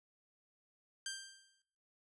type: tone with exponential decay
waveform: 10% pulse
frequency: 1579 Hz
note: G6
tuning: 12 cents sharp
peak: -29 dBFS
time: 1.06-1.62 s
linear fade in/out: 2 ms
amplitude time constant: 120 ms
effects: noise-tail reverb RT60 0.7 s tail -20 dB re dry + resampled to 22050 Hz